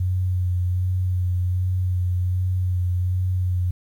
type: tone with vibrato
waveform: sine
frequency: 91 Hz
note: F#2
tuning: 28 cents flat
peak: -19 dBFS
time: 0-3.71 s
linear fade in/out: 5 ms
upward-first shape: sine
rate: 1.3 Hz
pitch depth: 20 cents each way
effects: 9-bit